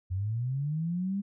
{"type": "linear sweep", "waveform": "sine", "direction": "up", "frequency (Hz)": [88.4, 203.2], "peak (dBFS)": -28, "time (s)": [0.1, 1.22], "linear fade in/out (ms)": 20, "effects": []}